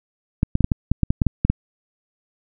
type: clicks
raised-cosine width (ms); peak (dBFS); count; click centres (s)
5; -4; 12; 0.431 / 0.554 / 0.607 / 0.644 / 0.718 / 0.916 / 1.033 / 1.105 / 1.218 / 1.267 / 1.45 / 1.5
effects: none